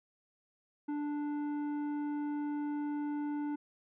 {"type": "tone with tanh clipping", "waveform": "triangle", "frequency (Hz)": 293.7, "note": "D4", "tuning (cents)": 0, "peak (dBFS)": -35, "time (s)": [0.88, 3.56], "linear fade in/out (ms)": 10, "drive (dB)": 14, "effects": []}